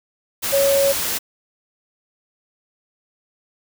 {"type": "tone in noise", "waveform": "sine", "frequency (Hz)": 555, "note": "C#5", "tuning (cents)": 2, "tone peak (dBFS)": -14, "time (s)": [0.52, 0.93], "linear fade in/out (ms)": 20, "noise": "white", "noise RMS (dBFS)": -23, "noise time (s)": [0.42, 1.19], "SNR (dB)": 6, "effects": []}